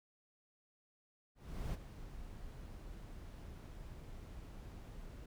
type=noise with ADSR envelope; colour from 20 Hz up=brown; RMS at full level=-39 dBFS; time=1.35-5.26 s; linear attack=390 ms; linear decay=20 ms; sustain=-11 dB; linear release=5 ms; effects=none